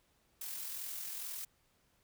blue noise with amplitude modulation, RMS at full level -41 dBFS, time 0.41-1.45 s, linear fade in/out 5 ms, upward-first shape sine, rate 42.2 Hz, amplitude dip 35%, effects pink hiss -73 dBFS RMS until 2.03 s

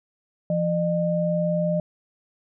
sine tone pair together, 170.5 / 607.6 Hz, F3 / D#5, -41 / -41 cents, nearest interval octave + minor seventh, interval 2200 cents, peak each -23 dBFS, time 0.5-1.8 s, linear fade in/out 2 ms, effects none

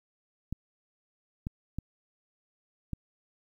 clicks, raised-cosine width 5 ms, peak -21 dBFS, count 4, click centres 0.526 / 1.469 / 1.786 / 2.933 s, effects 10-bit

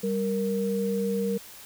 sine tone pair together, 196 / 466.2 Hz, G3 / A#4, 0 / 0 cents, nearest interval octave + minor third, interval 1500 cents, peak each -27 dBFS, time 0.03-1.38 s, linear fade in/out 10 ms, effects white hiss -46 dBFS RMS until 1.65 s

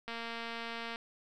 click train, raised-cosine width 0.3 ms, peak -25 dBFS, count 204, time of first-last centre 0.08-0.959 s, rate 231 Hz, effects none

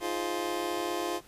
25% pulse chord, F minor seventh, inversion third, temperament just, 314.3 / 349.2 / 419.1 / 523.8 Hz, Eb4 / F4 / Ab4 / C5, +18 / 0 / +16 / +2 cents, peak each -35 / -29 / -34 / -35 dBFS, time 0-1.21 s, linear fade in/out 50 ms, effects pink hiss -56 dBFS RMS until 1.27 s + resampled to 32000 Hz

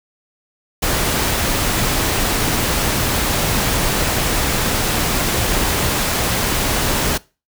pink noise, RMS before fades -18 dBFS, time 0.82-7.18 s, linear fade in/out 10 ms, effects noise-tail reverb RT60 0.3 s tail -22 dB re dry

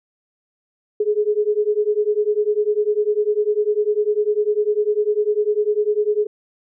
sine beating tone pair, 415.3 / 425.3 Hz, G#4 / G#4, 0 / +41 cents, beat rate 10 Hz, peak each -19 dBFS, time 1-6.27 s, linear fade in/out 5 ms, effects none

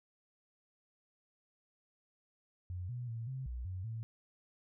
sine tone with pitch steps, 90.3 / 122.5 / 114.5 / 131.5 / 61 / 92.3 / 112.8 Hz, F#2 / B2 / A#2 / C3 / B1 / F#2 / A2, -42 / -14 / -31 / +9 / -21 / -4 / +44 cents, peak -38 dBFS, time 2.7-4.03 s, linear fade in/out 0 ms, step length 190 ms, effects none

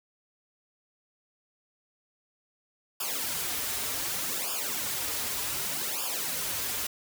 white noise with flanger, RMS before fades -32 dBFS, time 3-6.87 s, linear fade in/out 5 ms, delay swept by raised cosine 0.49 to 6.09 ms, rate 0.66 Hz, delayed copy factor -1, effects none

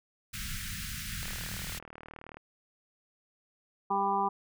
pink band-stop noise, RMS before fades -38 dBFS, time 0.33-1.79 s, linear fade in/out 10 ms, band 210 to 1400 Hz, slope 48 dB/octave
click train, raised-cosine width 0.5 ms, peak -30 dBFS, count 45, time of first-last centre 1.23-2.37 s, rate 38.6 Hz
harmonic tone, 198.1 Hz, G3, 18 cents sharp, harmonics 1 / 2 / 4 / 5 / 6, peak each -38 / -36 / -30 / -30 / -35 dBFS, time 3.9-4.29 s, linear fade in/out 10 ms
effects none

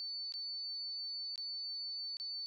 sine tone with dropouts, 4503 Hz, C#8, 26 cents sharp, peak -39 dBFS, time 0-2.46 s, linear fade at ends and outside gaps 0 ms, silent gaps 0.323-0.339 / 1.358-1.378 / 2.169-2.199 s, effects none

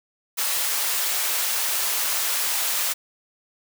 white high-pass noise, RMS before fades -24 dBFS, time 0.37-2.94 s, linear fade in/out 20 ms, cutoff 620 Hz, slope 12 dB/octave, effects none

